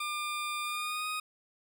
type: tone with pitch glide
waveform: 20% pulse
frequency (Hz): 1200 to 1247.4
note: D6 to D#6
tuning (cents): +37 to +4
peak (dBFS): -28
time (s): 0-1.2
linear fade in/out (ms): 5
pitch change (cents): +67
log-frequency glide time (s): 0.63-1.08
effects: none